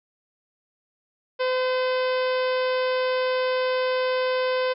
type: harmonic tone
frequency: 511 Hz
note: C5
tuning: 41 cents flat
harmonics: 1 / 2 / 3 / 4 / 5 / 6 / 7 / 8 / 9 / 10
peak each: -22 / -30 / -33 / -37 / -37 / -39 / -41 / -46 / -42 / -44 dBFS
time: 1.39-4.74 s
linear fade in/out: 20 ms
effects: none